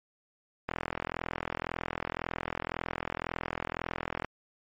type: click train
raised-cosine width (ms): 0.5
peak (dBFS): -16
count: 150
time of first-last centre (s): 0.69-4.246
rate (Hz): 41.9
effects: MP3 48 kbps